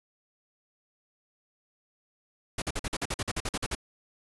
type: noise bursts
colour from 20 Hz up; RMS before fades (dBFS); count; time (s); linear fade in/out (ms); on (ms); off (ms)
pink; -31; 14; 2.58-3.751; 5; 40; 47
effects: resampled to 24000 Hz